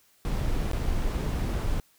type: noise with dropouts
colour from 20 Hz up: brown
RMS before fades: -27 dBFS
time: 0.25-1.8 s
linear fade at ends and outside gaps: 0 ms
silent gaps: 0.714-0.733 s
effects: white hiss -63 dBFS RMS until 1.98 s